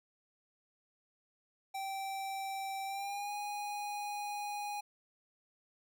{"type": "tone with pitch glide", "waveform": "square", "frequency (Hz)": [778, 824.3], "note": ["G5", "G#5"], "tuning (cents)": [-13, -13], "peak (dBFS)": -38, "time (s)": [1.74, 4.81], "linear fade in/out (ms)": 10, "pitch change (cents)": 100, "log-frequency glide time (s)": [2.85, 3.32], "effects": []}